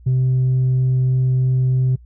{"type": "tone with tanh clipping", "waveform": "triangle", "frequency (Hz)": 128.8, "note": "C3", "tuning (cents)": -27, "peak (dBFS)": -14, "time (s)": [0.06, 1.96], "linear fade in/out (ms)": 10, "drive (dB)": 6, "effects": ["noise-tail reverb RT60 0.1 s tail -25 dB re dry", "added 60 Hz sine -41 dBFS peak until 2.05 s"]}